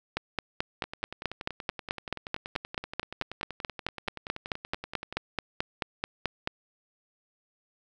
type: two click trains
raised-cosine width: 0.3 ms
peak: -21 / -12 dBFS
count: 46 / 30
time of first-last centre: 0.84-5.126 / 0.17-6.474 s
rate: 10.5 / 4.6 Hz
effects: none